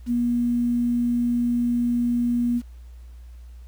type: tone with quantisation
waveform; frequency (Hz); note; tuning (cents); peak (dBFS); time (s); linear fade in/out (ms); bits
sine; 240; B3; -49; -19; 0.06-2.62; 50; 8
effects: added 60 Hz sine -39 dBFS peak until 3.67 s + pink hiss -62 dBFS RMS until 3.67 s